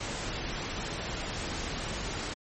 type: noise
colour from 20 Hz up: pink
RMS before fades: -35 dBFS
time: 0-2.34 s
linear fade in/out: 10 ms
effects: MP3 32 kbps